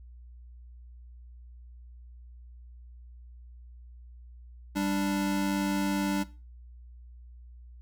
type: tone pair together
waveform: square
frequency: 196.02 / 293.7 Hz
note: G3 / D4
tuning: 0 / 0 cents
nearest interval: perfect fifth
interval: 700 cents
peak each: -31 / -29 dBFS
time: 4.75-6.24 s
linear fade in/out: 20 ms
effects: noise-tail reverb RT60 0.3 s tail -17 dB re dry + added 60 Hz sine -46 dBFS peak until 7.81 s